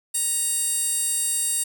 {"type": "tone with high-pass filter", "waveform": "15% pulse", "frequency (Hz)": 936, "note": "A#5", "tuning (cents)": 7, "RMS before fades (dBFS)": -24, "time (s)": [0.14, 1.64], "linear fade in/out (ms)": 10, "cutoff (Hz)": 7900, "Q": 2.4, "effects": []}